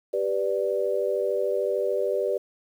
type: chord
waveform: sine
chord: G major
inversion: none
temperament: equal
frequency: 392 / 493.9 / 587.3 Hz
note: G4 / B4 / D5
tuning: 0 / 0 / 0 cents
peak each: -27 dBFS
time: 0.13-2.38 s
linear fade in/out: 10 ms
effects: 9-bit